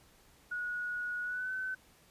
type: tone with pitch glide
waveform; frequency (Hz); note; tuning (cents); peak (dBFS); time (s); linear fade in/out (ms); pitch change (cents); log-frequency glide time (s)
sine; 1457 to 1520.6; F#6 to F#6; -27 to +47; -34; 0.51-1.75; 10; +74; 1.23-1.52
effects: pink hiss -63 dBFS RMS until 2.1 s + resampled to 32000 Hz